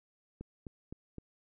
click train, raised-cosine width 3 ms, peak -30 dBFS, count 4, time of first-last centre 0.41-1.183 s, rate 3.88 Hz, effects none

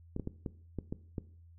clicks, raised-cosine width 3 ms, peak -23 dBFS, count 7, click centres 0.164 / 0.197 / 0.274 / 0.462 / 0.787 / 0.925 / 1.182 s, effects noise-tail reverb RT60 0.5 s tail -18 dB re dry + added 84 Hz sine -54 dBFS peak until 1.58 s

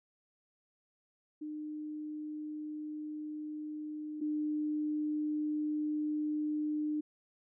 sine tone pair in turn, 303.6 / 302.1 Hz, D#4 / D4, -42 / +49 cents, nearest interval unison, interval 9 cents, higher first, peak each -38 / -31 dBFS, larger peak second, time 1.41-4.21 / 4.21-7.01 s, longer neither, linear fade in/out 10 ms, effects none

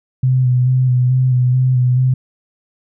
sine tone with vibrato, 127 Hz, B2, 49 cents sharp, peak -10 dBFS, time 0.23-2.14 s, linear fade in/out 5 ms, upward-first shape square, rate 2.3 Hz, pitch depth 24 cents each way, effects none

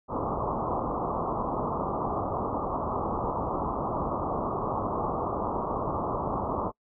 white low-pass noise, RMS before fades -30 dBFS, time 0.08-6.72 s, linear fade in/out 50 ms, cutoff 1200 Hz, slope 96 dB/octave, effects noise-tail reverb RT60 0.1 s tail -26 dB re dry

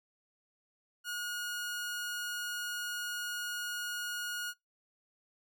sawtooth tone, 1440 Hz, F#6, 47 cents flat, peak -32 dBFS, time 1.04-4.54 s, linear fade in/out 50 ms, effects noise-tail reverb RT60 0.2 s tail -26 dB re dry

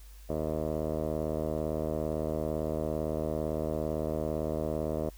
10% pulse tone with low-pass filter, 77.78 Hz, D#2, in tune, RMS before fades -32 dBFS, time 0.29-5.1 s, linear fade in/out 10 ms, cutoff 650 Hz, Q 5, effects added 50 Hz sine -47 dBFS peak until 5.17 s + white hiss -59 dBFS RMS until 5.17 s

